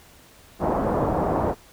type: low-pass noise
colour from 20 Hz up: white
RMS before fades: -23 dBFS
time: 0.59-1.55 s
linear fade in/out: 50 ms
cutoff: 870 Hz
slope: 24 dB/octave
effects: pink hiss -51 dBFS RMS until 1.72 s